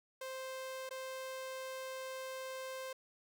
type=tone with dropouts; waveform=sawtooth; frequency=523.3 Hz; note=C5; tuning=in tune; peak=-38 dBFS; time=0.21-2.93 s; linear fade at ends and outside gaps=5 ms; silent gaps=0.892-0.908 s; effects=none